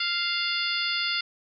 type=harmonic tone with a mistuned harmonic; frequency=697 Hz; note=F5; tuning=4 cents flat; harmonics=2 / 3 / 4 / 5 / 6 / 7; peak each=-32 / -32 / -32 / -32 / -32 / -32 dBFS; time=0-1.21 s; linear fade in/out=5 ms; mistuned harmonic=6; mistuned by=+77 cents; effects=none